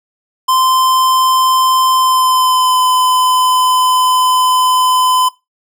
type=tone with pitch glide; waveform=square; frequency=1036 to 1015.9 Hz; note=C6 to B5; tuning=-17 to +49 cents; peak=-10 dBFS; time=0.48-5.29 s; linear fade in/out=10 ms; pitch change=-34 cents; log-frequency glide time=1.93-2.81 s; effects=noise-tail reverb RT60 0.2 s tail -18 dB re dry